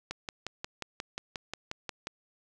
click train, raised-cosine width 0.2 ms, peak -18 dBFS, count 12, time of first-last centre 0.11-2.071 s, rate 5.61 Hz, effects none

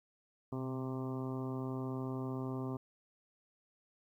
harmonic tone with a mistuned harmonic, 130.81 Hz, C3, in tune, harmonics 1 / 2 / 3 / 4 / 5 / 6 / 7 / 8 / 9, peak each -40 / -40 / -44 / -52 / -51 / -55 / -54 / -52 / -54 dBFS, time 0.52-2.77 s, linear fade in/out 5 ms, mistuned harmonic 1, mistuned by -35 cents, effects 12-bit

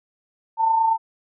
sine tone pair together, 870.4 / 899 Hz, A5 / A5, -19 / +37 cents, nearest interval minor second, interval 56 cents, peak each -27 / -16 dBFS, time 0.57-0.98 s, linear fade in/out 50 ms, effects none

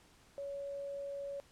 sine tone, 561 Hz, C#5, 21 cents sharp, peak -39 dBFS, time 0.38-1.4 s, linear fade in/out 0 ms, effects pink hiss -64 dBFS RMS until 1.51 s + low-pass 10000 Hz 12 dB/octave

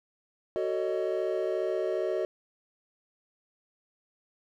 triangle chord, D# half-diminished seventh, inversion first, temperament just, 373.4 / 448 / 560 / 622.3 Hz, F#4 / A4 / C#5 / D#5, +16 / +31 / +18 / 0 cents, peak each -29 / -32 / -34 / -30 dBFS, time 0.56-2.25 s, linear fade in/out 0 ms, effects none

